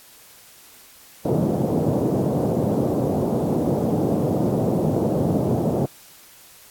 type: band-pass noise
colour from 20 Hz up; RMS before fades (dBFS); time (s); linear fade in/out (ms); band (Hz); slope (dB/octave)
pink; -21; 1.25-5.86; 5; 120 to 630; 24
effects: white hiss -48 dBFS RMS until 6.7 s + AAC 64 kbps